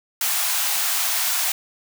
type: high-pass noise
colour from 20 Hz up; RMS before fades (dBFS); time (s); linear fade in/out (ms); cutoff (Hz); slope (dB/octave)
white; -22; 0.21-1.52; 2; 640; 96
effects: none